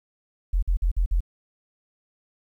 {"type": "tone bursts", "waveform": "sine", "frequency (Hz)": 43.08, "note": "F1", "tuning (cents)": -23, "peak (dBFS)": -18, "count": 5, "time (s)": [0.53, 1.206], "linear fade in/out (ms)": 10, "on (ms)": 96, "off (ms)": 49, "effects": ["10-bit"]}